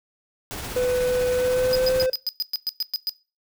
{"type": "noise with tremolo", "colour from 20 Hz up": "pink", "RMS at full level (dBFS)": -31, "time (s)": [0.51, 2.06], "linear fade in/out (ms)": 0, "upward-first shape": "triangle", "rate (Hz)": 16, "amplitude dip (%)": 35}
{"type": "tone with pitch glide", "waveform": "triangle", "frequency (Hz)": [499.3, 515.7], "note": ["B4", "C5"], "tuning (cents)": [19, -25], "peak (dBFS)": -17, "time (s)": [0.76, 2.1], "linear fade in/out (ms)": 5, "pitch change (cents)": 56, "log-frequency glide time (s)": [1.33, 1.93]}
{"type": "tone bursts", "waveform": "square", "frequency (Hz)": 4978, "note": "D#8", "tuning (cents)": 0, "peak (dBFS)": -22, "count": 11, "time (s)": [1.73, 3.094], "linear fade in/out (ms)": 0, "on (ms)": 24, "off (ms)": 110}
{"effects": ["noise-tail reverb RT60 0.3 s tail -20 dB re dry"]}